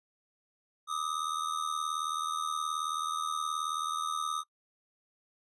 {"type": "ring-modulated tone", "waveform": "square", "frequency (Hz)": 1232, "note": "D#6", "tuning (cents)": -17, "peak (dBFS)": -29, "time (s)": [0.87, 4.44], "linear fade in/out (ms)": 50, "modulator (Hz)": 39.4, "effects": ["noise-tail reverb RT60 0.1 s tail -26 dB re dry", "resampled to 24000 Hz"]}